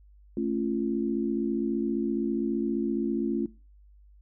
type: chord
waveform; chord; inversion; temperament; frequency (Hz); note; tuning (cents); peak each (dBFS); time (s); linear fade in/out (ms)
sine; A augmented; none; just; 220 / 275 / 343.8; A3 / C#4 / E#4; 0 / -14 / -27; -30; 0.37-3.46; 2
effects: noise-tail reverb RT60 0.3 s tail -19 dB re dry + added 50 Hz sine -52 dBFS peak until 4.21 s